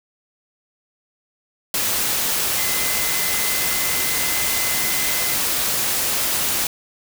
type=tone in noise; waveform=sine; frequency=2046 Hz; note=C7; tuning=39 cents flat; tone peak=-29 dBFS; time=2.58-5.34 s; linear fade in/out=2 ms; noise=white; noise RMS=-21 dBFS; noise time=1.74-6.67 s; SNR=-11 dB; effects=none